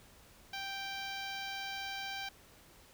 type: tone with notch filter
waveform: 10% pulse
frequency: 784 Hz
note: G5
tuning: in tune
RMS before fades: -41 dBFS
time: 0.53-2.29 s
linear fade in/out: 5 ms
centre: 11000 Hz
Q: 0.82
effects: pink hiss -60 dBFS RMS until 2.93 s